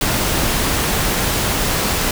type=noise; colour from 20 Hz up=pink; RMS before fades=-18 dBFS; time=0.01-2.11 s; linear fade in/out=2 ms; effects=none